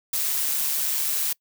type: noise with amplitude modulation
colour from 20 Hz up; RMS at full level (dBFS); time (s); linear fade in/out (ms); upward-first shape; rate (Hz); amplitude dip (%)
blue; -23; 0.13-1.33; 5; sine; 146; 40
effects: noise-tail reverb RT60 0.1 s tail -25 dB re dry